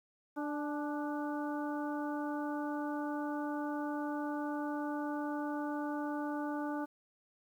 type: harmonic tone with a mistuned harmonic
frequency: 295.4 Hz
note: D4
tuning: 10 cents sharp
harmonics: 1 / 2 / 3 / 4 / 5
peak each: -36 / -43 / -42 / -47 / -47 dBFS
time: 0.36-6.86 s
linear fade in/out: 20 ms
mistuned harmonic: 3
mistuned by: -35 cents
effects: 11-bit